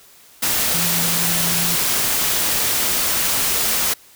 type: tone in noise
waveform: sine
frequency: 170.6 Hz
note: F3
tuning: 40 cents flat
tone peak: -26 dBFS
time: 0.74-1.76 s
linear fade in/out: 10 ms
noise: white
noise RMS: -19 dBFS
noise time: 0.42-3.94 s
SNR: -10 dB
effects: white hiss -48 dBFS RMS until 4.15 s